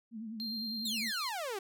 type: tone with vibrato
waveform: sine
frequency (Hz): 221.7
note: A3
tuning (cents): +13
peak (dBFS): -39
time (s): 0.11-1.12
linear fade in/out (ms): 50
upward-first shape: sine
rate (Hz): 9.9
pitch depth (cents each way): 80
type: tone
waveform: triangle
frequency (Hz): 4183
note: C8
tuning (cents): -1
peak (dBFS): -36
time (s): 0.4-1.29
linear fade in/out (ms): 0
type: exponential sweep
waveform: sawtooth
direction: down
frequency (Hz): 3951 to 370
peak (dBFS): -32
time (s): 0.85-1.59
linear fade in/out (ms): 5
effects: none